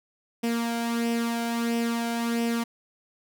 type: tone with flanger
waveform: sawtooth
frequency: 233.1 Hz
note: A#3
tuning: in tune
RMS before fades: -27 dBFS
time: 0.43-2.64 s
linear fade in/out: 10 ms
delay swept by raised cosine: 0.36 to 1.34 ms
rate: 1.5 Hz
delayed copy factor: +0.55
effects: none